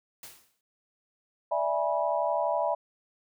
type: noise with exponential decay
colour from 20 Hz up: white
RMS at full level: -42 dBFS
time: 0.23-0.61 s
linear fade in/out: 2 ms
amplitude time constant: 82 ms
type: chord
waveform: sine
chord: E dominant seventh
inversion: third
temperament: equal with one note detuned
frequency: 587.3 / 659.3 / 830.6 / 975.3 Hz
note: D5 / E5 / G#5 / B5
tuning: 0 / 0 / 0 / -22 cents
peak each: -30 / -29 / -32 / -31 dBFS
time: 1.51-2.75 s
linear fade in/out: 10 ms
effects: none